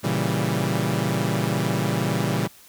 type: chord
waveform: sawtooth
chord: A# diminished seventh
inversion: none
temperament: equal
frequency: 116.54 / 138.59 / 164.81 / 196 Hz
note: A#2 / C#3 / E3 / G3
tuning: 0 / 0 / 0 / 0 cents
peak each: -23 dBFS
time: 0.03-2.48 s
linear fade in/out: 20 ms
effects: white hiss -50 dBFS RMS until 2.68 s